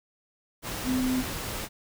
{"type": "tone in noise", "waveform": "sine", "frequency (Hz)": 256, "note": "C4", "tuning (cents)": -38, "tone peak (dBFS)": -24, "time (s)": [0.84, 1.24], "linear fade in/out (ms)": 50, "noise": "pink", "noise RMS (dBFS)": -34, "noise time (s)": [0.62, 1.69], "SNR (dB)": 7, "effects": []}